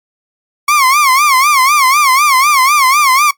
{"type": "tone with vibrato", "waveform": "30% pulse", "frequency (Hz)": 1112, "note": "C#6", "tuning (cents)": 5, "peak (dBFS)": -4, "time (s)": [0.68, 3.31], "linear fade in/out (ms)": 5, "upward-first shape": "sine", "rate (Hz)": 4, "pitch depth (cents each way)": 150, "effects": ["noise-tail reverb RT60 0.1 s tail -19 dB re dry", "MP3 96 kbps"]}